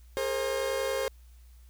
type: tone cluster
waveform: 40% pulse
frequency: 412.6 / 463.6 / 533 Hz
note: G#4 / A#4 / C5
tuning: -11 / -10 / +32 cents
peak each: -34 / -35 / -29 dBFS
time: 0.17-1.08 s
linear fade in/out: 0 ms
effects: added 60 Hz sine -50 dBFS peak until 1.69 s + white hiss -66 dBFS RMS until 1.69 s